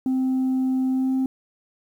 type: tone with pitch glide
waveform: sine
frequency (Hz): 260.2 to 262.6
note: C4 to C4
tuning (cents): -9 to +6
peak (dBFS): -17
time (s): 0.06-1.26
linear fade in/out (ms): 2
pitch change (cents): +15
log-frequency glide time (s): 0.9-1.14
effects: tanh soft clip ceiling -18 dBFS + 9-bit